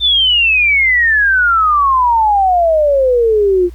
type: exponential sweep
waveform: sine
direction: down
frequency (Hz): 3600 to 345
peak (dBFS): -8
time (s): 0-3.7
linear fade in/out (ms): 50
effects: added 60 Hz sine -29 dBFS peak until 3.74 s + pink hiss -50 dBFS RMS until 3.74 s